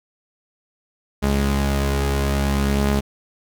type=tone pair together; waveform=sawtooth; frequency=69.3 / 207.3 Hz; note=C#2 / G#3; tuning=0 / -3 cents; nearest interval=octave + perfect fifth; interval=1897 cents; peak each=-15 / -19 dBFS; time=1.22-3.01 s; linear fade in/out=20 ms; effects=none